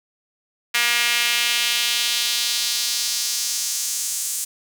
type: tone with high-pass filter sweep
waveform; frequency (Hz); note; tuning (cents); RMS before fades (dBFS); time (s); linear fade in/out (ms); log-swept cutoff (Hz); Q
sawtooth; 238; A#3; +36; -22; 0.74-4.45; 10; 2100 to 7900; 1.7
effects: none